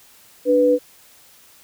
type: tone pair together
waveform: sine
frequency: 293.7 / 494.2 Hz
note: D4 / B4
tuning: 0 / +1 cents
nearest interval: major sixth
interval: 901 cents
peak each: -19 / -13 dBFS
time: 0.45-0.79 s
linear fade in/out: 50 ms
effects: white hiss -50 dBFS RMS until 1.63 s